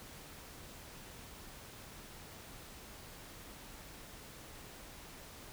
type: silence
effects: pink hiss -52 dBFS RMS until 5.52 s